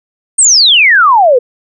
sine exponential sweep, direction down, 8830 to 466.2 Hz, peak -3 dBFS, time 0.38-1.39 s, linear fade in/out 10 ms, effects none

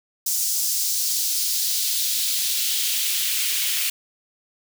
white noise with high-pass filter sweep, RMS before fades -23 dBFS, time 0.26-3.9 s, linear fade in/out 5 ms, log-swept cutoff 6100 to 2500 Hz, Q 1.6, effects none

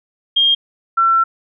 sine tone pair in turn, 3221 / 1350.4 Hz, G7 / E6, +46 / +41 cents, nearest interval octave + minor third, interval 1505 cents, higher first, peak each -10 dBFS, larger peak neither, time 0.36-0.55 / 0.97-1.24 s, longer second, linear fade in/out 10 ms, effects none

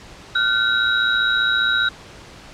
sine tone cluster, 1407 / 1522 / 3834 Hz, F6 / F#6 / A#7, +12 / +48 / +48 cents, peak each -20 dBFS, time 0.35-1.89 s, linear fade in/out 5 ms, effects pink hiss -41 dBFS RMS until 2.53 s + low-pass 6000 Hz 12 dB/octave

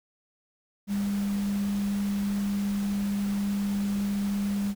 sine tone in noise, 201.2 Hz, G3, 45 cents sharp, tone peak -25 dBFS, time 0.87-4.75 s, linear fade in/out 50 ms, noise pink, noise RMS -42 dBFS, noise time 0.87-4.75 s, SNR +14 dB, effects none

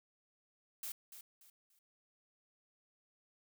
blue noise with echo, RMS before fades -43 dBFS, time 0.83-0.92 s, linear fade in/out 2 ms, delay 290 ms, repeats 3, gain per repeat -10 dB, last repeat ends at 1.79 s, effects none

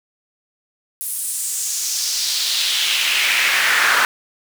brown noise with high-pass filter sweep, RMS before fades -19 dBFS, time 1.01-4.05 s, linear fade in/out 0 ms, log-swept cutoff 11000 to 1400 Hz, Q 2.5, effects none

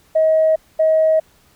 sine tone pair in turn, 634 / 634 Hz, D#5 / D#5, +32 / +32 cents, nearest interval unison, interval 0 cents, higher neither, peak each -10 dBFS, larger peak neither, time 0.15-0.56 / 0.79-1.2 s, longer neither, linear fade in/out 10 ms, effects tanh soft clip ceiling -6 dBFS + pink hiss -54 dBFS RMS until 1.55 s

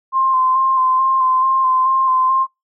sine tone with vibrato, 1046.5 Hz, C6, in tune, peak -12 dBFS, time 0.12-2.47 s, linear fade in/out 50 ms, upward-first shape square, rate 2.3 Hz, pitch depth 19 cents each way, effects noise-tail reverb RT60 0.2 s tail -24 dB re dry

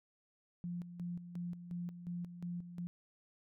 sine tone with tremolo, 174.61 Hz, F3, in tune, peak -38 dBFS, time 0.64-2.87 s, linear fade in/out 0 ms, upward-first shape square, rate 2.8 Hz, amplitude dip 65%, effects none

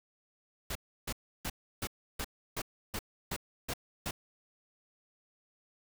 pink noise bursts, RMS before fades -36 dBFS, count 10, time 0.7-4.11 s, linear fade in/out 5 ms, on 53 ms, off 320 ms, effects none

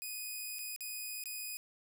5% pulse tone with dropouts, 2489 Hz, D#7, in tune, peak -30 dBFS, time 0.02-1.57 s, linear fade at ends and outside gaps 0 ms, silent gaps 0.586-0.591 / 0.762-0.807 / 1.238-1.257 s, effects none

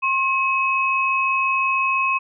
sine tone pair together, 1070.8 / 2555 Hz, C6 / D#7, +40 / +45 cents, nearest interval octave + minor third, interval 1505 cents, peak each -20 dBFS, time 0.02-2.19 s, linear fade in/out 20 ms, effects none

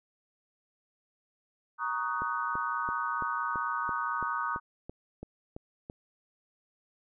sine chord, D# minor seventh, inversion second, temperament just, 933.4 / 1120.1 / 1244.5 / 1493.4 Hz, A#5 / C#6 / D#6 / F#6, +2 / +18 / 0 / +16 cents, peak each -36 / -36 / -33 / -36 dBFS, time 1.78-4.6 s, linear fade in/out 50 ms
click train, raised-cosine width 2 ms, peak -27 dBFS, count 12, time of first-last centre 2.22-5.899 s, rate 2.99 Hz
effects none

